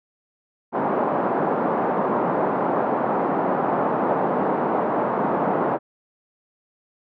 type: band-pass noise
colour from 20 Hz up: white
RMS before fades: -22 dBFS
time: 0.72-5.79 s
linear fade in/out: 50 ms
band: 170 to 1000 Hz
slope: 24 dB/octave
effects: none